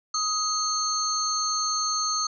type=tone cluster; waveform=sine; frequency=1256 / 4341 / 6330 Hz; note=D#6 / C#8 / G8; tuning=+16 / -37 / +16 cents; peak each=-28 dBFS; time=0.14-2.27 s; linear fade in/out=5 ms; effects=none